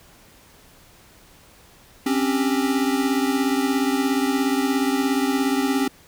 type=tone cluster; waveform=square; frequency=265.1 / 282.1 / 393.3 Hz; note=C4 / C#4 / G4; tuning=+23 / +30 / +6 cents; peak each=-22 / -25 / -28 dBFS; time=2.06-5.88 s; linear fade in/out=5 ms; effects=pink hiss -51 dBFS RMS until 6.07 s